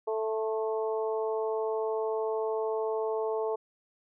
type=harmonic tone with a mistuned harmonic; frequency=220 Hz; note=A3; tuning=in tune; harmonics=2 / 3 / 4 / 5; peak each=-29 / -36 / -37 / -42 dBFS; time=0.07-3.56 s; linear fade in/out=10 ms; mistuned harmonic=5; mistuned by=-21 cents; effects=none